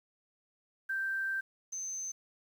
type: tone pair in turn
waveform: sine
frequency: 1568 / 6209 Hz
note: G6 / G8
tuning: 0 / -17 cents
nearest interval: 2 octaves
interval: 2383 cents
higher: second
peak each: -31 / -36 dBFS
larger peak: first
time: 0.89-1.41 / 1.72-2.12 s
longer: first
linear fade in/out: 10 ms
effects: 10-bit